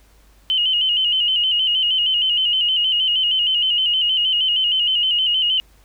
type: tone with vibrato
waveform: sine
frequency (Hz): 2968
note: F#7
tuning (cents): +5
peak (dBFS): -15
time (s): 0.5-5.6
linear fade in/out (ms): 0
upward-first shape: square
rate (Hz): 6.4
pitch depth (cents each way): 56
effects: added 50 Hz sine -50 dBFS peak until 5.84 s + pink hiss -56 dBFS RMS until 5.84 s